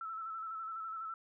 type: tone with vibrato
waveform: sine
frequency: 1318.5 Hz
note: E6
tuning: in tune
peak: -39 dBFS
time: 0.01-1.14 s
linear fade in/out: 2 ms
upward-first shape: square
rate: 12 Hz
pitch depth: 30 cents each way
effects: none